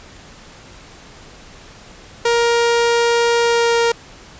sawtooth tone with pitch glide, 469.8 to 466.6 Hz, A#4 to A#4, +13 to +2 cents, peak -9 dBFS, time 2.25-3.92 s, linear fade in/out 5 ms, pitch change -11 cents, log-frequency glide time 3.4-3.77 s, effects pink hiss -41 dBFS RMS until 4.39 s + resampled to 16000 Hz

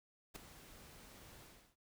pink noise with ADSR envelope, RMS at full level -45 dBFS, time 0.34-1.76 s, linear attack 21 ms, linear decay 4 ms, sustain -13 dB, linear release 330 ms, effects none

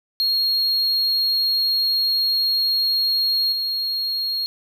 triangle tone with level steps, 4272 Hz, C8, 35 cents sharp, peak -16 / -20 dBFS, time 0.2-4.46 s, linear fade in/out 0 ms, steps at 3.52 s, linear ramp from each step 5 ms, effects none

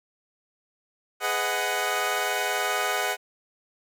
15% pulse chord, G# minor seventh, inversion none, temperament equal with one note detuned, 415.3 / 500.2 / 622.3 / 740 Hz, G#4 / B4 / D#5 / F#5, 0 / +22 / 0 / 0 cents, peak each -25 / -26 / -25 / -21 dBFS, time 1.2-3.17 s, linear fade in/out 50 ms, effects none

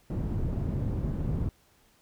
white low-pass noise, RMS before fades -30 dBFS, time 0.1-1.49 s, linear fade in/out 2 ms, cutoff 150 Hz, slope 12 dB/octave, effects pink hiss -64 dBFS RMS until 2.01 s

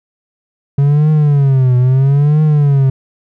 triangle tone with vibrato, 138.59 Hz, C#3, in tune, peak -5 dBFS, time 0.78-2.9 s, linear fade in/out 5 ms, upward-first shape triangle, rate 0.76 Hz, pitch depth 200 cents each way, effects none

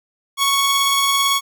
sawtooth tone pair together, 1108.7 / 3344 Hz, C#6 / G#7, 0 / +11 cents, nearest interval octave + perfect fifth, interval 1911 cents, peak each -13 / -16 dBFS, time 0.37-1.41 s, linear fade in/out 50 ms, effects none

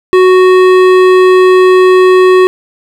sine tone with hard clipping, 370 Hz, F#4, in tune, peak -4 dBFS, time 0.13-2.47 s, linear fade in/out 0 ms, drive 14 dB, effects none

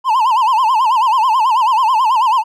triangle tone with vibrato, 955 Hz, A#5, 42 cents sharp, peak -8 dBFS, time 0.04-2.44 s, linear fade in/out 50 ms, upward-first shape sine, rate 9.2 Hz, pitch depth 190 cents each way, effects none

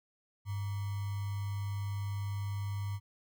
sine tone with sample-and-hold, 100 Hz, G2, 35 cents sharp, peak -33 dBFS, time 0.45-3 s, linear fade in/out 50 ms, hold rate 1050 Hz, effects none

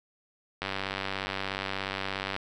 click train, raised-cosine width 0.3 ms, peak -15 dBFS, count 170, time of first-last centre 0.62-2.364 s, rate 96.9 Hz, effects none

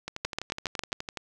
two click trains, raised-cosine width 0.2 ms, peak -17 / -11 dBFS, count 14 / 6, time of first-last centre 0.08-1.172 / 0.25-0.928 s, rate 11.9 / 7.37 Hz, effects none

